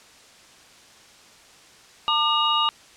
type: tone cluster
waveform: sine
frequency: 903 / 1201 / 2863 / 3779 Hz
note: A5 / D6 / F7 / A#7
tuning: +45 / +38 / +42 / +23 cents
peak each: -26 / -22 / -23 / -27 dBFS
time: 2.08-2.69 s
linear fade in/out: 0 ms
effects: white hiss -50 dBFS RMS until 2.96 s + low-pass 7000 Hz 12 dB/octave

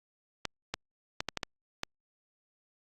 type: clicks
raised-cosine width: 0.2 ms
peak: -14 dBFS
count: 7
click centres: 0.453 / 0.74 / 1.205 / 1.287 / 1.373 / 1.432 / 1.834 s
effects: Opus 48 kbps

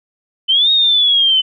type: linear two-way sweep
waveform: sine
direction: up then down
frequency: 3018 to 3760 to 3018 Hz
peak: -9 dBFS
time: 0.48-1.42 s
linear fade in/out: 20 ms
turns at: 0.71 s
effects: none

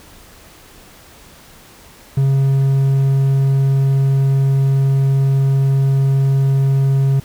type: tone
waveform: triangle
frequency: 136.1 Hz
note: C#3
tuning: 31 cents flat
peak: -9 dBFS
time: 2.17-7.2 s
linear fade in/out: 5 ms
effects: pink hiss -43 dBFS RMS until 7.24 s

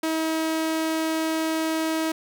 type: tone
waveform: sawtooth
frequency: 319.9 Hz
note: D#4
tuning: 48 cents sharp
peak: -19 dBFS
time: 0.03-2.12 s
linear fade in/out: 5 ms
effects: none

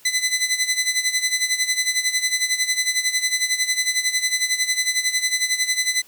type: tone with tremolo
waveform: 15% pulse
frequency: 2014 Hz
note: B6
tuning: 33 cents sharp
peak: -10 dBFS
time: 0.05-6.02 s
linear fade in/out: 5 ms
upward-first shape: sine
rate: 11 Hz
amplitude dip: 75%
effects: white hiss -51 dBFS RMS until 6.07 s

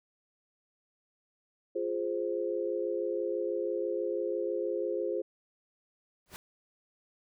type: chord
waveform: sine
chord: F minor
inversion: none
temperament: equal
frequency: 349.2 / 415.3 / 523.3 Hz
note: F4 / Ab4 / C5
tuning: 0 / 0 / 0 cents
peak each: -34 dBFS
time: 1.75-5.22 s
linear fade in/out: 10 ms
type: noise with exponential growth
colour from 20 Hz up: pink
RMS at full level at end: -39 dBFS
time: 6.26-6.36 s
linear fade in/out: 0 ms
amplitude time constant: 21 ms
effects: none

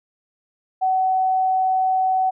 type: tone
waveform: sine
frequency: 753 Hz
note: F#5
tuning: 30 cents sharp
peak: -16 dBFS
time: 0.81-2.31 s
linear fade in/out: 20 ms
effects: none

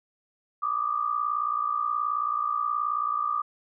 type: tone pair together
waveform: sine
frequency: 1171 / 1229.7 Hz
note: D6 / D#6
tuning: -5 / -21 cents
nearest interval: minor second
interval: 84 cents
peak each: -27 / -28 dBFS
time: 0.62-3.42 s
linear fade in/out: 10 ms
effects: none

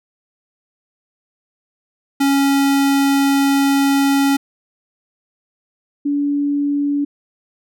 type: tone pair in turn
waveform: square / sine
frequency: 277.2 / 286.8 Hz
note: C#4 / D4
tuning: 0 / -41 cents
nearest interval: minor second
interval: 59 cents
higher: second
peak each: -13 / -15 dBFS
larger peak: first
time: 2.2-4.37 / 6.05-7.05 s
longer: first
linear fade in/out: 10 ms
effects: none

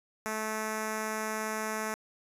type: tone with notch filter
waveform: 5% pulse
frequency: 217.4 Hz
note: A3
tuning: 21 cents flat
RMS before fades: -34 dBFS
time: 0.26-1.94 s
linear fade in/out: 0 ms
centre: 3100 Hz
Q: 1.3
effects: resampled to 32000 Hz

